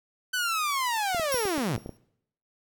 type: linear sweep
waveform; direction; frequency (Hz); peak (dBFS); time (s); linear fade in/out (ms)
sawtooth; down; 1523 to 94.1; -22; 0.33-1.77; 10
type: clicks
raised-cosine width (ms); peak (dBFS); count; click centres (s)
2; -23; 8; 1.147 / 1.197 / 1.344 / 1.454 / 1.58 / 1.779 / 1.861 / 1.893
type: tone with exponential decay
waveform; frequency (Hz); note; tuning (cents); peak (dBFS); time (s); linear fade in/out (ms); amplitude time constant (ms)
5% pulse; 5588; F8; 0; -21; 1.32-1.97; 0; 140
effects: noise-tail reverb RT60 0.7 s tail -19 dB re dry